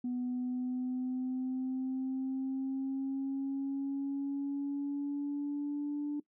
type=linear sweep; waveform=sine; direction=up; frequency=246.9 to 293.5 Hz; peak=-31 dBFS; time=0.04-6.2 s; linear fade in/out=5 ms; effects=noise-tail reverb RT60 0.1 s tail -20 dB re dry + tanh soft clip ceiling -29 dBFS